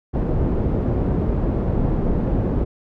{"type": "low-pass noise", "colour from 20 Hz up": "pink", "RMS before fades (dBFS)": -20, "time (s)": [0.13, 2.65], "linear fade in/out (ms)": 20, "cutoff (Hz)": 440, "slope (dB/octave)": 12, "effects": []}